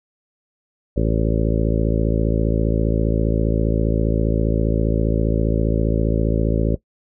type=harmonic tone with a mistuned harmonic; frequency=55 Hz; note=A1; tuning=in tune; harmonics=1 / 2 / 3 / 4 / 5 / 6 / 7 / 8 / 9 / 10; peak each=-20 / -23 / -25 / -26 / -27 / -28 / -28 / -29 / -30 / -30 dBFS; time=0.96-6.76 s; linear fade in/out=10 ms; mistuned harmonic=10; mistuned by=+46 cents; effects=noise-tail reverb RT60 0.1 s tail -18 dB re dry